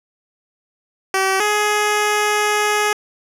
10% pulse tone pair in turn, 383.3 / 419.2 Hz, G4 / G#4, -39 / +16 cents, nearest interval major second, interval 155 cents, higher second, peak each -7 dBFS, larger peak neither, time 1.14-1.4 / 1.4-2.93 s, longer second, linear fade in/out 2 ms, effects low-pass 12000 Hz 12 dB/octave

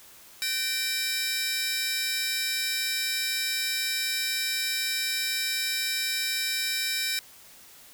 sawtooth tone cluster, 1532 / 1826 / 2350 / 3856 / 5290 Hz, G6 / A#6 / D7 / B7 / E8, -40 / -36 / +1 / -42 / +5 cents, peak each -34 / -36 / -28 / -29 / -29 dBFS, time 0.42-7.19 s, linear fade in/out 0 ms, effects white hiss -51 dBFS RMS until 7.93 s

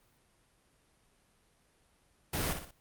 pink noise with echo, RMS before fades -33 dBFS, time 2.33-2.53 s, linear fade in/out 5 ms, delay 60 ms, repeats 3, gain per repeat -7 dB, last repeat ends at 2.71 s, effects pink hiss -69 dBFS RMS until 2.8 s + Opus 32 kbps

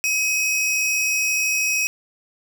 45% pulse tone pair together, 2538 / 5689 Hz, D#7 / F8, +34 / +31 cents, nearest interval octave + major second, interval 1397 cents, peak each -20 / -25 dBFS, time 0.04-1.87 s, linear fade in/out 0 ms, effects none

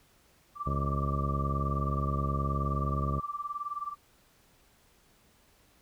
sine tone with tremolo, 1171 Hz, D6, 5 cents flat, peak -30 dBFS, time 0.55-3.96 s, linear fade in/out 50 ms, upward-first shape sine, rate 19 Hz, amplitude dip 85%
harmonic tone, 69.4 Hz, C#2, 3 cents sharp, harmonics 1 / 2 / 3 / 4 / 5 / 6 / 7 / 8 / 9, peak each -32 / -32 / -38 / -43 / -45 / -45 / -48 / -45 / -46 dBFS, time 0.66-3.2 s, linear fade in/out 10 ms
effects pink hiss -64 dBFS RMS until 5.81 s

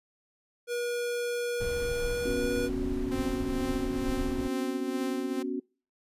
square tone with pitch glide, 480.8 to 483.9 Hz, B4 to B4, -46 to -35 cents, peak -30 dBFS, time 0.67-2.7 s, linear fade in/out 50 ms, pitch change +11 cents, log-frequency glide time 2-2.46 s
brown noise, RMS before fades -36 dBFS, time 1.6-4.48 s, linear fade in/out 10 ms
sine chord, B suspended second, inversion none, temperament equal, 246.9 / 277.2 / 370 Hz, B3 / C#4 / F#4, 0 / 0 / 0 cents, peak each -35 / -33 / -34 dBFS, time 2.25-5.6 s, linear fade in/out 5 ms
sawtooth tone with tremolo, 261.1 Hz, C4, 3 cents flat, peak -28 dBFS, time 3.11-5.43 s, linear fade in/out 10 ms, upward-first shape triangle, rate 2.2 Hz, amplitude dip 60%
effects noise-tail reverb RT60 0.4 s tail -26 dB re dry + resampled to 32000 Hz

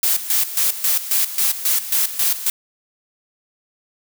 blue noise with tremolo, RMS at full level -17 dBFS, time 0.03-2.5 s, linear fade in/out 2 ms, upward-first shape square, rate 3.7 Hz, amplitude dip 75%, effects none

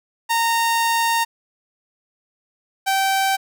sawtooth tone pair in turn, 922 / 775.3 Hz, A#5 / G5, -19 / -19 cents, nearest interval minor third, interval 300 cents, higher first, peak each -13 / -13 dBFS, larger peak neither, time 0.29-1.25 / 2.86-3.37 s, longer first, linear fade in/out 20 ms, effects none

